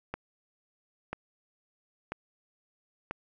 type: click train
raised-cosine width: 0.5 ms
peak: -19 dBFS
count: 4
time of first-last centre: 0.14-3.11 s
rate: 1.01 Hz
effects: none